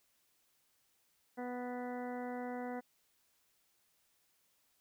harmonic tone with a mistuned harmonic, 246.9 Hz, B3, in tune, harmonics 1 / 2 / 3 / 4 / 5 / 6 / 7 / 8, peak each -42 / -44 / -45 / -53 / -59 / -54 / -58 / -55 dBFS, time 1.37-2.81 s, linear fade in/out 20 ms, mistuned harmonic 7, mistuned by +16 cents, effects white hiss -75 dBFS RMS until 4.8 s

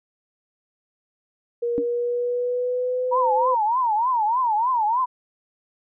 sine tone with pitch glide, 474.4 to 511.4 Hz, A#4 to C5, +30 to -40 cents, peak -21 dBFS, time 1.62-3.55 s, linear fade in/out 10 ms, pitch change +130 cents, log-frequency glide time 1.73-3.31 s
sine tone with exponential decay, 285.6 Hz, D4, 48 cents flat, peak -18 dBFS, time 1.78-1.87 s, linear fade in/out 0 ms, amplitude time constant 18 ms
sine tone with vibrato, 932.3 Hz, A#5, in tune, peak -18 dBFS, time 3.11-5.06 s, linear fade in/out 20 ms, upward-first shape triangle, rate 3.3 Hz, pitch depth 220 cents each way
effects none

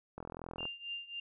click train, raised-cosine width 1 ms, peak -29 dBFS, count 21, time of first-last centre 0.18-0.654 s, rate 42.2 Hz
sine tone with tremolo, 2794 Hz, F7, in tune, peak -36 dBFS, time 0.58-1.2 s, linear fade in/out 5 ms, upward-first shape triangle, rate 3.6 Hz, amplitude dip 90%
effects none

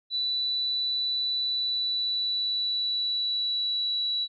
sine tone with pitch glide, 3968 to 3925 Hz, B7 to B7, +7 to -11 cents, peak -25 dBFS, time 0.1-4.28 s, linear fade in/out 50 ms, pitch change -18 cents, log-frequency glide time 1.4-4.02 s, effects none

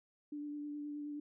sine tone with vibrato, 293.7 Hz, D4, in tune, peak -40 dBFS, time 0.32-1.2 s, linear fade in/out 5 ms, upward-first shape sine, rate 9.5 Hz, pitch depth 15 cents each way, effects none

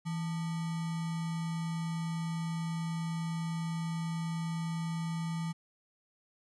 sine tone with sample-and-hold, 164.81 Hz, E3, in tune, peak -32 dBFS, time 0.05-5.53 s, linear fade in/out 20 ms, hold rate 1050 Hz, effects resampled to 24000 Hz

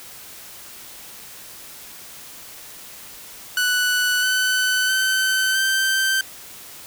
sawtooth tone with pitch steps, 1484 / 1507.3 / 1531 / 1555.1 Hz, F#6 / F#6 / G6 / G6, +5 / +32 / -41 / -14 cents, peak -14 dBFS, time 3.57-6.21 s, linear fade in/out 2 ms, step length 660 ms, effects white hiss -40 dBFS RMS until 6.86 s

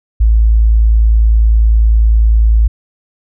sine tone, 55 Hz, A1, in tune, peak -5 dBFS, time 0.2-2.68 s, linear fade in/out 10 ms, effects none

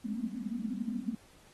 pink band-pass noise, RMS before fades -36 dBFS, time 0.04-1.15 s, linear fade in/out 5 ms, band 200 to 260 Hz, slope 96 dB/octave, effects pink hiss -61 dBFS RMS until 1.53 s + AAC 32 kbps

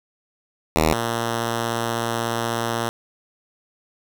5% pulse tone pair in turn, 78.9 / 116.36 Hz, D#2 / A#2, +25 / -3 cents, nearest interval perfect fifth, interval 672 cents, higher second, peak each -5 / -11 dBFS, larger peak first, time 0.76-0.93 / 0.93-2.89 s, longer second, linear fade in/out 0 ms, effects 7-bit

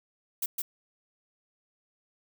violet noise with echo, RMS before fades -30 dBFS, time 0.42-0.46 s, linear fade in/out 5 ms, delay 160 ms, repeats 1, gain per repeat -2 dB, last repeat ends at 0.62 s, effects none

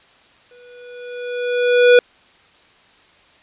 square tone with exponential growth, 489.1 Hz, B4, 17 cents flat, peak -6 dBFS, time 0.51-1.99 s, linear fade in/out 2 ms, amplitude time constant 320 ms, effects white hiss -51 dBFS RMS until 3.42 s + resampled to 8000 Hz

